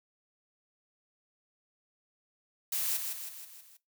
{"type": "noise with echo", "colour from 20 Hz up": "blue", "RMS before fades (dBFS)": -32, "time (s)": [2.72, 2.97], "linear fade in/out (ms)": 5, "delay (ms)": 160, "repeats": 5, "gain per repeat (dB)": -5, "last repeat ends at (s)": 3.77, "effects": ["noise-tail reverb RT60 0.2 s tail -19 dB re dry"]}